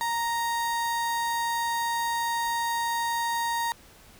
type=tone; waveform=35% pulse; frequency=932.3 Hz; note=A#5; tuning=in tune; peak=-24 dBFS; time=0.01-3.72 s; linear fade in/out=0 ms; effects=pink hiss -53 dBFS RMS until 4.19 s